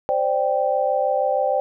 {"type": "chord", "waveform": "sine", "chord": "C suspended second", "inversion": "none", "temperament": "equal with one note detuned", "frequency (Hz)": [523.3, 589.7, 784], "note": ["C5", "D5", "G5"], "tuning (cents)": [0, 7, 0], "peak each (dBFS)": -22, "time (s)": [0.09, 1.6], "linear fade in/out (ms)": 0, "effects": []}